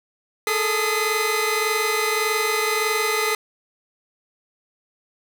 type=tone cluster; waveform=sawtooth; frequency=428.3 / 450 / 1239 / 2043 Hz; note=A4 / A4 / D#6 / C7; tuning=-47 / +39 / -8 / -42 cents; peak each=-21 / -24 / -22 / -21 dBFS; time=0.47-3.35 s; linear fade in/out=2 ms; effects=none